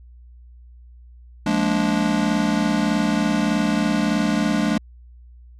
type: chord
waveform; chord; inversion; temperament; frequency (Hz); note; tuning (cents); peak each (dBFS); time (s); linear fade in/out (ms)
square; Bb dominant seventh; second; just; 174.81 / 209.8 / 233.1 / 291.4; F3 / Ab3 / Bb3 / D4; +2 / +18 / 0 / -13; -27 / -22 / -26 / -24; 1.46-4.78; 5
effects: added 60 Hz sine -42 dBFS peak until 5.59 s + low-pass 7000 Hz 12 dB/octave